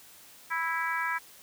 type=harmonic tone; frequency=328.8 Hz; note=E4; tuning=4 cents flat; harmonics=3 / 4 / 5 / 6 / 7; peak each=-33 / -35 / -32 / -36 / -38 dBFS; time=0.5-1.19 s; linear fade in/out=20 ms; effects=white hiss -53 dBFS RMS until 1.42 s + high-pass 60 Hz 12 dB/octave